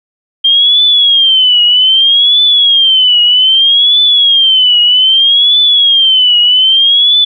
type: tone with vibrato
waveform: sine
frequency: 3183 Hz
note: G7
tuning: 26 cents sharp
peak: -4 dBFS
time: 0.44-7.25 s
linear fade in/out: 10 ms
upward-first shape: triangle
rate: 0.63 Hz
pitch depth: 170 cents each way
effects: none